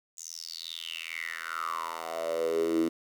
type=tone with high-pass filter sweep; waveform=10% pulse; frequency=82.41 Hz; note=E2; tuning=in tune; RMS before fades=-33 dBFS; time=0.17-2.89 s; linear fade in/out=10 ms; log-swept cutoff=6900 to 290 Hz; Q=8.1; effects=10-bit